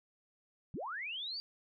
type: linear sweep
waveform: sine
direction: up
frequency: 107.5 to 4756 Hz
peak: -38 dBFS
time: 0.74-1.4 s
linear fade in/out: 0 ms
effects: none